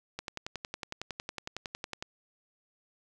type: click train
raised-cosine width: 0.2 ms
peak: -19 dBFS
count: 21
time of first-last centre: 0.19-2.025 s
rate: 10.9 Hz
effects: none